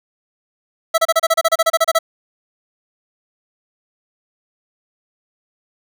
25% pulse tone bursts, 655 Hz, E5, 11 cents flat, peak -7 dBFS, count 15, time 0.94-1.989 s, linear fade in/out 10 ms, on 41 ms, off 31 ms, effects none

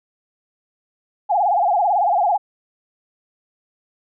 sine tone with vibrato, 762 Hz, G5, 49 cents flat, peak -14 dBFS, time 1.29-2.38 s, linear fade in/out 20 ms, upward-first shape sine, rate 18 Hz, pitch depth 190 cents each way, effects none

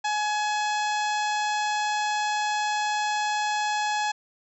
harmonic tone with a mistuned harmonic, 842 Hz, G#5, 24 cents sharp, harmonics 1 / 2 / 3 / 4 / 5 / 6 / 7 / 8 / 9, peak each -25 / -31 / -35 / -37 / -39 / -41 / -42 / -43 / -44 dBFS, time 0.04-4.12 s, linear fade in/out 10 ms, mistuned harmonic 3, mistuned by +24 cents, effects none

